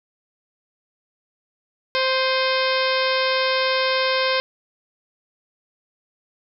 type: harmonic tone with a mistuned harmonic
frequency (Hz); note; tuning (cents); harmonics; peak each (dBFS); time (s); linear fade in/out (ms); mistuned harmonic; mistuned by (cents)
523.3; C5; 0; 1 / 2 / 3 / 4 / 5 / 6 / 7 / 8 / 9 / 10; -22 / -25 / -27 / -28 / -29 / -30 / -30 / -31 / -32 / -32; 1.95-4.4; 0; 5; -58
effects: none